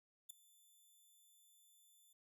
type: tone with ADSR envelope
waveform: 5% pulse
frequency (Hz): 3520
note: A7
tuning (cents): 0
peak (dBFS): -37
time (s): 0.29-2.13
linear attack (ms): 12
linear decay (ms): 5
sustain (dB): -23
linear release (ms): 6
effects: none